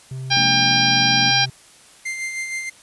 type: tone with pitch glide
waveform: triangle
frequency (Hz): 130.81 to 129.76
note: C3 to C3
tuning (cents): 0 to -14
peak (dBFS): -25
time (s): 0.11-1.5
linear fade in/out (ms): 5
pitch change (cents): -14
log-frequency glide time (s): 0.61-0.89
type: harmonic tone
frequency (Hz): 799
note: G5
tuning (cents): +33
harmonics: 1 / 2 / 3 / 4 / 5 / 6 / 7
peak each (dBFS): -22 / -22 / -22 / -22 / -22 / -22 / -22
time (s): 0.3-1.46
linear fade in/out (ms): 20
type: chord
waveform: triangle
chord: Bb dominant seventh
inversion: second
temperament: just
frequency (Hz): 174.81 / 209.8 / 233.1 / 291.4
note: F3 / Ab3 / Bb3 / D4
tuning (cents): +2 / +18 / 0 / -13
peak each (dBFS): -32 / -29 / -28 / -30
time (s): 0.37-1.31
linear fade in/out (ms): 0
type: tone with tremolo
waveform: 45% pulse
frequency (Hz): 2093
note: C7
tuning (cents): 0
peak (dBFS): -23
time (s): 2.05-2.7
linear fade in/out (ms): 10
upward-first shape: sine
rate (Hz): 6.4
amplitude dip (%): 45
effects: white hiss -48 dBFS RMS until 2.82 s + resampled to 24000 Hz